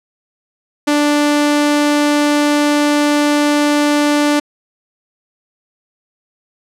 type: tone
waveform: sawtooth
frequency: 293.7 Hz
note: D4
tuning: in tune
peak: -7 dBFS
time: 0.87-4.4 s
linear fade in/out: 10 ms
effects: low-pass 10000 Hz 12 dB/octave